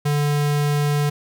square tone, 146.3 Hz, D3, 6 cents flat, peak -18 dBFS, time 0.05-1.1 s, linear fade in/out 10 ms, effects none

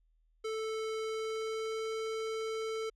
square tone with pitch glide, 440 to 442.8 Hz, A4 to A4, 0 to +11 cents, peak -35 dBFS, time 0.44-2.9 s, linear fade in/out 10 ms, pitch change +11 cents, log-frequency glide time 0.99-1.88 s, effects added 40 Hz sine -67 dBFS peak until 2.95 s + low-pass 7000 Hz 12 dB/octave

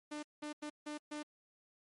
sawtooth tone bursts at uneven times, 299.1 Hz, D4, 32 cents sharp, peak -37 dBFS, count 5, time 0.11-0.23 / 0.42-0.53 / 0.62-0.7 / 0.86-0.98 / 1.11-1.23 s, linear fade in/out 10 ms, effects MP3 48 kbps

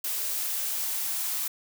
blue noise with high-pass filter sweep, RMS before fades -30 dBFS, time 0.04-1.48 s, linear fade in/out 5 ms, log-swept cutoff 330 to 910 Hz, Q 1.6, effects none

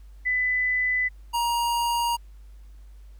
sine / square tone pair in turn, 2000 / 943.9 Hz, B6 / A#5, +21 / +21 cents, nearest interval octave + minor second, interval 1300 cents, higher first, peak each -21 / -23 dBFS, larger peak first, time 0.25-1.09 / 1.33-2.17 s, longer neither, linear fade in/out 20 ms, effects added 50 Hz sine -43 dBFS peak until 3.19 s + pink hiss -65 dBFS RMS until 3.19 s

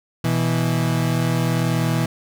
35% pulse tone pair together, 122.8 / 163.4 Hz, B2 / E3, -9 / -15 cents, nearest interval perfect fourth, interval 494 cents, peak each -19 dBFS, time 0.24-2.06 s, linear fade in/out 5 ms, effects none

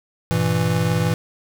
square chord, E diminished, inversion first, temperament just, 98.89 / 118.67 / 164.81 Hz, G2 / Bb2 / E3, +16 / +31 / 0 cents, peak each -25 / -23 / -21 dBFS, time 0.31-1.14 s, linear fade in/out 0 ms, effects none

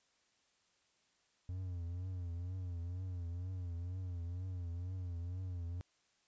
triangle tone with vibrato, 89 Hz, F2, 33 cents sharp, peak -37 dBFS, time 1.49-5.81 s, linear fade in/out 0 ms, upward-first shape triangle, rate 2.1 Hz, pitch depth 100 cents each way, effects white hiss -75 dBFS RMS until 6.27 s + resampled to 16000 Hz

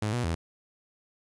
sawtooth tone with pitch steps, 106.4 / 121.7 / 82.8 Hz, G#2 / B2 / E2, +42 / -25 / +8 cents, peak -23 dBFS, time 0.02-0.35 s, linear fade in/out 5 ms, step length 110 ms, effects resampled to 24000 Hz + 10-bit

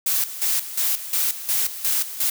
blue noise with tremolo, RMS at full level -21 dBFS, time 0.06-2.3 s, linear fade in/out 5 ms, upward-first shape square, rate 2.8 Hz, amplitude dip 75%, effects none

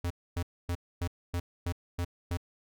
square tone bursts, 87.2 Hz, F2, 2 cents flat, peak -30 dBFS, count 8, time 0.04-2.372 s, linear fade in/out 5 ms, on 64 ms, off 260 ms, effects none

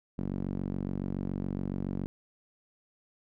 sawtooth tone with band-pass filter, 47.12 Hz, F#1, 32 cents sharp, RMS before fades -34 dBFS, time 0.18-2.06 s, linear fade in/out 0 ms, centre 220 Hz, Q 1.7, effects none

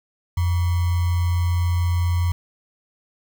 sine tone with sample-and-hold, 87.3 Hz, F2, in tune, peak -17 dBFS, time 0.37-2.32 s, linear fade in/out 5 ms, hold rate 1050 Hz, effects none

